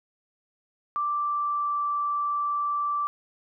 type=tone with pitch glide; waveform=sine; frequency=1174.7 to 1167.3 Hz; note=D6 to D6; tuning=0 to -11 cents; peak=-24 dBFS; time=0.96-3.07 s; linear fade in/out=0 ms; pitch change=-11 cents; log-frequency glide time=1.1-1.83 s; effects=none